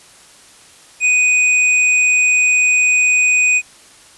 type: tone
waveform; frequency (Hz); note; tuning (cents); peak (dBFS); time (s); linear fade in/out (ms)
square; 2489; D#7; 0; -11; 1-3.62; 50
effects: white hiss -44 dBFS RMS until 4.17 s + resampled to 24000 Hz